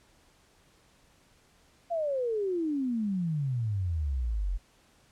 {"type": "exponential sweep", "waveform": "sine", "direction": "down", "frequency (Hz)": [698.5, 42.26], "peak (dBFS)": -27, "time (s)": [1.9, 4.58], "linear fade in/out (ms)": 20, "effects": ["pink hiss -63 dBFS RMS until 5.11 s", "low-pass 10000 Hz 12 dB/octave"]}